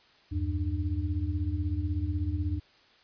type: tone cluster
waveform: sine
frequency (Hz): 78.6 / 94.8 / 298.3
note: D#2 / F#2 / D4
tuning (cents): +18 / +43 / +27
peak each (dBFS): -30 / -31 / -36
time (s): 0.31-2.6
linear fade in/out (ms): 20
effects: white hiss -60 dBFS RMS until 3.03 s + resampled to 11025 Hz